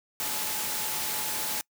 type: tone in noise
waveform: sine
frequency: 859 Hz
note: A5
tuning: 42 cents flat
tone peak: -42 dBFS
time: 0.2-1.61 s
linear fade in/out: 0 ms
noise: white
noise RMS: -31 dBFS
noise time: 0.2-1.61 s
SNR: -14 dB
effects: noise-tail reverb RT60 0.1 s tail -25 dB re dry + high-pass 100 Hz 12 dB/octave